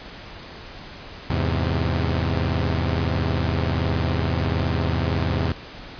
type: chord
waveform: sawtooth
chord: E augmented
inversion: none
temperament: equal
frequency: 82.41 / 103.83 / 130.81 Hz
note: E2 / G#2 / B#2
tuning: 0 / 0 / 0 cents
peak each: -19 / -23 / -22 dBFS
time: 1.3-5.52 s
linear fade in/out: 0 ms
effects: pink hiss -39 dBFS RMS until 5.99 s + resampled to 11025 Hz